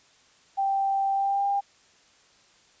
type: tone with pitch glide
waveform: sine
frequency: 784 to 800 Hz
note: G5 to G5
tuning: 0 to +35 cents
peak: -22 dBFS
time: 0.57-1.61 s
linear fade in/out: 20 ms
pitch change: +35 cents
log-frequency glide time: 1.13-1.47 s
effects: white hiss -59 dBFS RMS until 2.8 s + resampled to 16000 Hz